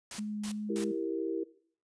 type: noise bursts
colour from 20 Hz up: white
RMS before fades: -41 dBFS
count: 3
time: 0.11-0.842 s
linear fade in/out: 2 ms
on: 84 ms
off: 240 ms
type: tone with vibrato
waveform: sine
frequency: 210 Hz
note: G#3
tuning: 19 cents sharp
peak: -33 dBFS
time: 0.18-0.92 s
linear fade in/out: 10 ms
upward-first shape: sine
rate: 2.9 Hz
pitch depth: 9 cents each way
type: chord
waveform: sine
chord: E diminished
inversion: none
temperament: equal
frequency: 329.6 / 392 / 466.2 Hz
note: E4 / G4 / Bb4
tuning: 0 / 0 / 0 cents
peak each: -34 / -36 / -37 dBFS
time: 0.69-1.44 s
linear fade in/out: 10 ms
effects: noise-tail reverb RT60 0.5 s tail -18 dB re dry + resampled to 22050 Hz